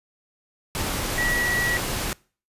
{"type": "tone in noise", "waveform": "sine", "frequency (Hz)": 1930, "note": "B6", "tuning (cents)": -40, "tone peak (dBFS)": -22, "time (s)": [1.18, 1.77], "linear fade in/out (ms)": 0, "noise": "pink", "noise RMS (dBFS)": -27, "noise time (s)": [0.75, 2.13], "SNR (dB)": 2, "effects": ["noise-tail reverb RT60 0.4 s tail -24 dB re dry", "resampled to 32000 Hz"]}